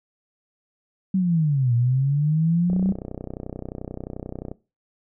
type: linear two-way sweep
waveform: sine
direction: down then up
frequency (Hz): 192.6 to 117 to 192.6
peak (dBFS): -17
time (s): 1.14-2.92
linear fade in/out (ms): 5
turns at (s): 1.74
type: click train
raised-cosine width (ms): 2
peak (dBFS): -19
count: 58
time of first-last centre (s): 2.7-4.515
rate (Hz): 31.4
effects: noise-tail reverb RT60 0.3 s tail -20 dB re dry